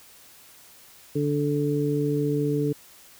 harmonic tone, 145.9 Hz, D3, 11 cents flat, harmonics 1 / 2 / 3, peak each -26 / -26 / -26 dBFS, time 1.15-2.73 s, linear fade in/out 10 ms, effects white hiss -51 dBFS RMS until 3.19 s

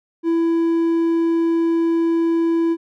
triangle tone, 332.4 Hz, E4, 15 cents sharp, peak -13 dBFS, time 0.23-2.77 s, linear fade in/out 50 ms, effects none

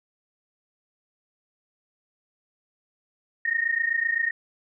sine tone pair together, 1836.9 / 1864.7 Hz, A#6 / A#6, -26 / 0 cents, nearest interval unison, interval 26 cents, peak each -25 dBFS, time 3.45-4.31 s, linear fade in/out 5 ms, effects none

